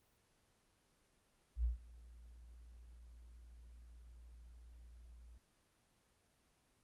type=tone with ADSR envelope; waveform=sine; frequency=58.5 Hz; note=A#1; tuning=7 cents sharp; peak=-31 dBFS; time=1.56-5.38 s; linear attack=81 ms; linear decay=130 ms; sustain=-24 dB; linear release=6 ms; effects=pink hiss -75 dBFS RMS until 6.83 s + Opus 24 kbps